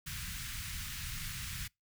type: band-stop noise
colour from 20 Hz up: pink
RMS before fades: -41 dBFS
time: 0.06-1.68 s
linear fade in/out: 10 ms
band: 160 to 1500 Hz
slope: 24 dB/octave
effects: noise-tail reverb RT60 0.2 s tail -26 dB re dry